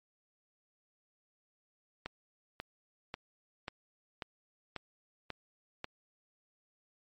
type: click train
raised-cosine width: 0.3 ms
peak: -22 dBFS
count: 8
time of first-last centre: 2.06-5.844 s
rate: 1.85 Hz
effects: MP3 48 kbps